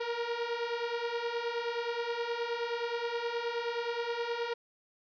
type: beating tone pair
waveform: sawtooth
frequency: 464.8 / 474.3 Hz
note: A#4 / A#4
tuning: -5 / +30 cents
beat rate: 9.5 Hz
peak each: -33 / -30 dBFS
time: 0-4.54 s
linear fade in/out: 10 ms
effects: resampled to 11025 Hz + 10-bit